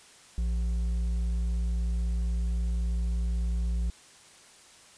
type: tone with hard clipping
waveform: sine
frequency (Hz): 58.1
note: A#1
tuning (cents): -5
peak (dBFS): -27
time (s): 0.38-3.9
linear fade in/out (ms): 0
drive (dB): 5
effects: white hiss -54 dBFS RMS until 4.97 s + resampled to 22050 Hz